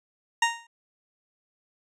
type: tone with exponential decay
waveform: 20% pulse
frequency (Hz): 930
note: A#5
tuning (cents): -4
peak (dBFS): -12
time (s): 0.42-0.67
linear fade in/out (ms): 5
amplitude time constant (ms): 53
effects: resampled to 22050 Hz